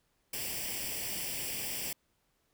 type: noise with comb filter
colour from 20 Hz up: white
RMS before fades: -37 dBFS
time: 0.33-1.93 s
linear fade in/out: 5 ms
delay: 0.38 ms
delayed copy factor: +0.75
effects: pink hiss -75 dBFS RMS until 2.53 s